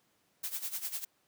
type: noise with tremolo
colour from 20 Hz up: blue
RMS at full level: -35 dBFS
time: 0.43-1.05 s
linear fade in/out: 10 ms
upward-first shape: sine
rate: 10 Hz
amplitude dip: 80%
effects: pink hiss -72 dBFS RMS until 1.27 s + high-pass 150 Hz 12 dB/octave